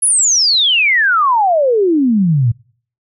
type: exponential sweep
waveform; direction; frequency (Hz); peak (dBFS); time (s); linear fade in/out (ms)
sine; down; 10890 to 110; -9; 0.02-2.52; 10
effects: noise-tail reverb RT60 0.5 s tail -25 dB re dry